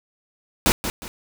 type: noise with echo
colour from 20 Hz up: pink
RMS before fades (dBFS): -17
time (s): 0.66-0.72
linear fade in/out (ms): 0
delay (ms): 180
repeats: 2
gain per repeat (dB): -9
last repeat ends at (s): 1.08
effects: none